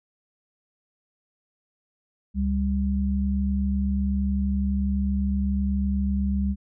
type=tone pair together; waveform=sine; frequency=70.2 / 198.3 Hz; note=C#2 / G3; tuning=+22 / +20 cents; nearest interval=octave + tritone; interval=1798 cents; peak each=-24 dBFS; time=2.34-6.56 s; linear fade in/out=50 ms; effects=none